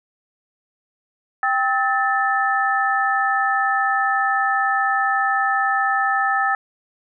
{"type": "tone cluster", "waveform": "sine", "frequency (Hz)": [786, 1291, 1766], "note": ["G5", "E6", "A6"], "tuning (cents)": [4, -37, 6], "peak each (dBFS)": -21, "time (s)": [1.43, 6.55], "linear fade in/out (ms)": 2, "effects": []}